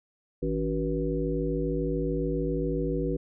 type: harmonic tone with a mistuned harmonic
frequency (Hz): 53.6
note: A1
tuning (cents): -45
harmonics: 1 / 3 / 5 / 7 / 9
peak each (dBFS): -32 / -32 / -32 / -32 / -32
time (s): 0.42-3.17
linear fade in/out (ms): 10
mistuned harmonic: 5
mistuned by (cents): +89
effects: none